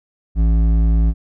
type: tone with hard clipping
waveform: sine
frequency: 55.3 Hz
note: A1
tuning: 9 cents sharp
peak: -13 dBFS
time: 0.35-1.14 s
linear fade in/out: 50 ms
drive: 9 dB
effects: none